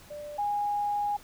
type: tone pair in turn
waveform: sine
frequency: 591 / 822.6 Hz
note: D5 / G#5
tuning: +11 / -17 cents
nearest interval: tritone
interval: 572 cents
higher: second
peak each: -37 / -26 dBFS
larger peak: second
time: 0.1-0.38 / 0.38-1.17 s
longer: second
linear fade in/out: 10 ms
effects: pink hiss -53 dBFS RMS until 1.23 s